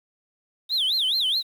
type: tone with vibrato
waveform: sine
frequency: 3564 Hz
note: A7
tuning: 22 cents sharp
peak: -18 dBFS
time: 0.69-1.43 s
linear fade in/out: 50 ms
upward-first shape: sine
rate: 4.7 Hz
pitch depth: 290 cents each way
effects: tanh soft clip ceiling -19 dBFS + 8-bit